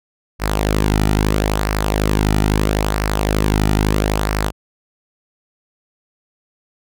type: tone with flanger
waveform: sawtooth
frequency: 51.91 Hz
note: G#1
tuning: in tune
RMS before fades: -17 dBFS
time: 0.39-4.52 s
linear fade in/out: 50 ms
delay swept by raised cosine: 0.28 to 1.88 ms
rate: 0.76 Hz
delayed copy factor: -0.5
effects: none